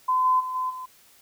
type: tone with level steps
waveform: sine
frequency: 1021 Hz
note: C6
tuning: 43 cents flat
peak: -19 / -17 / -28 / -24 / -33 dBFS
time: 0.08-0.86 s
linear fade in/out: 10 ms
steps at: 0.24 / 0.39 / 0.54 / 0.69 s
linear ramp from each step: 20 ms
effects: white hiss -56 dBFS RMS until 1.21 s